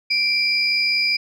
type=tone pair together; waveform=sine; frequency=2349 / 4916 Hz; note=D7 / D#8; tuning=0 / -22 cents; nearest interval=octave + minor second; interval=1278 cents; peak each=-19 dBFS; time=0.1-1.17 s; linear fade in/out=10 ms; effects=tanh soft clip ceiling -9 dBFS